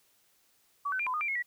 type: tone with pitch steps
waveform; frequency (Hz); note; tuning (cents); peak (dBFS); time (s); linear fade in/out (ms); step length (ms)
sine; 1140 / 1520 / 2395 / 1011 / 1228 / 2359 / 2170 / 1937; C#6 / F#6 / D7 / B5 / D#6 / D7 / C#7 / B6; +48 / +46 / +33 / +40 / -23 / +7 / -37 / -34; -29; 0.85-1.426; 10; 72
effects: white hiss -68 dBFS RMS until 1.46 s